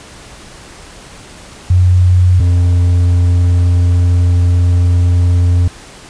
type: tone pair in turn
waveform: sine / triangle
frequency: 90.6 / 88.17 Hz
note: F#2 / F2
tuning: -36 / +17 cents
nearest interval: unison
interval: 47 cents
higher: first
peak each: -5 dBFS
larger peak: neither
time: 1.7-2.4 / 2.4-5.68 s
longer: second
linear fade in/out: 5 ms
effects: pink hiss -35 dBFS RMS until 6.09 s + resampled to 22050 Hz